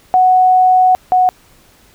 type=tone pair in turn; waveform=sine; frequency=740 / 736.2 Hz; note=F#5 / F#5; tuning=0 / -9 cents; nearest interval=unison; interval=9 cents; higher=first; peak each=-6 / -7 dBFS; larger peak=first; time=0.14-0.95 / 1.12-1.29 s; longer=first; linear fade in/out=0 ms; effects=pink hiss -48 dBFS RMS until 1.94 s